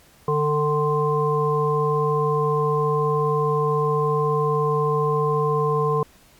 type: harmonic tone with a mistuned harmonic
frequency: 149.2 Hz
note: D3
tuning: 28 cents sharp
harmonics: 1 / 3 / 5 / 7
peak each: -23 / -21 / -33 / -23 dBFS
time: 0.28-6.03 s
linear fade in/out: 2 ms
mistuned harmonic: 5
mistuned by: +20 cents
effects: pink hiss -53 dBFS RMS until 6.39 s + MP3 96 kbps